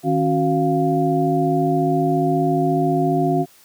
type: tone cluster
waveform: sine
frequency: 156.6 / 273.4 / 367.9 / 699 Hz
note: D#3 / C#4 / F#4 / F5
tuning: +11 / -24 / -10 / +1 cents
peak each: -21 dBFS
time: 0.03-3.46 s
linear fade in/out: 50 ms
effects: white hiss -51 dBFS RMS until 3.64 s + high-pass 80 Hz 12 dB/octave